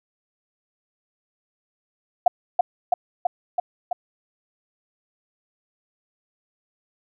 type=tone with echo; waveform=sine; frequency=713 Hz; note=F5; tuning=36 cents sharp; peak=-10 dBFS; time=2.26-2.28 s; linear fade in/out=5 ms; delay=330 ms; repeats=5; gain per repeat=-2 dB; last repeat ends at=3.93 s; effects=none